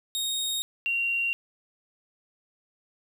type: tone pair in turn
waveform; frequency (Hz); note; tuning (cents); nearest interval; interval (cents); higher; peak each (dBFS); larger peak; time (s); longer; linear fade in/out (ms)
sawtooth / sine; 3729 / 2758; A#7 / F7; 0 / -22; perfect fourth; 522; first; -24; neither; 0.15-0.62 / 0.86-1.33; neither; 0
effects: 9-bit